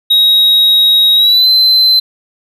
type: tone with pitch glide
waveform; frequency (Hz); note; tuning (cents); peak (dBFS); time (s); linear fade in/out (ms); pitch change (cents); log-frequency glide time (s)
triangle; 3797 to 4070; A#7 to C8; +31 to -49; -4; 0.1-2; 10; +120; 1.15-1.48
effects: none